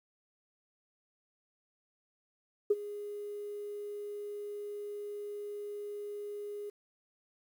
sine tone with ADSR envelope, 412.5 Hz, G#4, 12 cents flat, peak -20 dBFS, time 2.7-6.7 s, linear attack 8 ms, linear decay 36 ms, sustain -18 dB, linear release 8 ms, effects tanh soft clip ceiling -16 dBFS + 10-bit

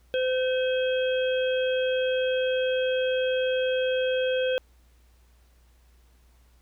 harmonic tone with a mistuned harmonic, 513 Hz, C5, 34 cents flat, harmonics 1 / 3 / 5 / 6, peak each -23 / -34 / -36 / -35 dBFS, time 0.14-4.58 s, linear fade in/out 0 ms, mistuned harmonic 6, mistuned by +91 cents, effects added 60 Hz sine -56 dBFS peak until 6.61 s + pink hiss -66 dBFS RMS until 6.61 s

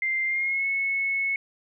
sine tone with pitch glide, 2093 to 2197 Hz, C7 to C#7, 0 to -16 cents, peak -23 dBFS, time 0.02-1.36 s, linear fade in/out 2 ms, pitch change +84 cents, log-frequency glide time 0.26-0.66 s, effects none

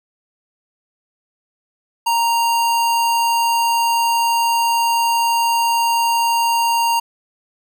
square tone, 931 Hz, A#5, 2 cents flat, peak -15 dBFS, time 2.06-7 s, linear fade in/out 10 ms, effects none

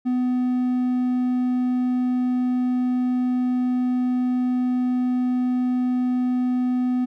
triangle tone, 250.4 Hz, B3, 24 cents sharp, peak -17 dBFS, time 0.05-7.06 s, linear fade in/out 20 ms, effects none

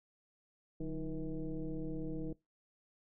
sine tone with frequency modulation, 148.2 Hz, D3, 16 cents sharp, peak -36 dBFS, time 0.8-2.33 s, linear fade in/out 5 ms, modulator 166 Hz, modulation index 1.7, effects noise-tail reverb RT60 0.2 s tail -22 dB re dry

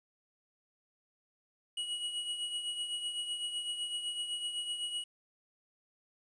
square tone with tremolo, 2912 Hz, F#7, 28 cents flat, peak -33 dBFS, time 1.77-5.04 s, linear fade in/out 5 ms, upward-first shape triangle, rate 7.9 Hz, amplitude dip 60%, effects resampled to 22050 Hz + 11-bit

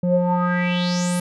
square tone with low-pass filter sweep, 177.6 Hz, F3, 29 cents sharp, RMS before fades -20 dBFS, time 0.03-1.2 s, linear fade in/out 5 ms, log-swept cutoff 390 to 11000 Hz, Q 5.7, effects none

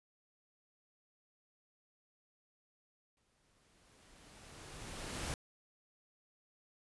pink noise with exponential growth, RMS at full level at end -39 dBFS, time 3.17-5.34 s, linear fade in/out 1 ms, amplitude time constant 470 ms, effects resampled to 24000 Hz

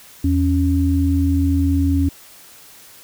sine tone pair together, 82.41 / 277.2 Hz, E2 / C#4, 0 / 0 cents, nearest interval octave + major sixth, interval 2100 cents, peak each -16 / -17 dBFS, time 0.24-2.09 s, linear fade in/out 5 ms, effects white hiss -44 dBFS RMS until 3.03 s

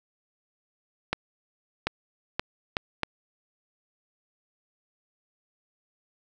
accelerating click train, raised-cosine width 0.3 ms, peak -9 dBFS, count 5, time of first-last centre 1.13-3.033 s, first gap 740 ms, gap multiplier 0.71, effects none

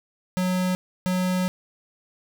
square tone pair in turn, 183.4 / 183.4 Hz, F#3 / F#3, -15 / -15 cents, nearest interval unison, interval 0 cents, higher neither, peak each -22 dBFS, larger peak neither, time 0.37-0.75 / 1.06-1.48 s, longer second, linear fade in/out 0 ms, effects none

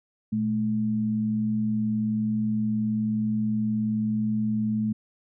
sine tone pair together, 116.8 / 215.7 Hz, A#2 / A3, +4 / -34 cents, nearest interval major seventh, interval 1062 cents, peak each -32 / -23 dBFS, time 0.32-4.93 s, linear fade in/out 10 ms, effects none

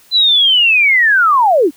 sine linear sweep, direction down, 4051 to 255.8 Hz, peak -7 dBFS, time 0.11-1.71 s, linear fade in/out 50 ms, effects white hiss -47 dBFS RMS until 1.76 s

